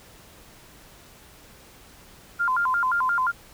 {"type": "tone with vibrato", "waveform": "sine", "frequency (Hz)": 1198, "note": "D6", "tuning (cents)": 34, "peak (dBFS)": -20, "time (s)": [2.39, 3.32], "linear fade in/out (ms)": 20, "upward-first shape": "square", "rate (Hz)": 5.7, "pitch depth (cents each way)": 270, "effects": ["pink hiss -50 dBFS RMS until 3.53 s"]}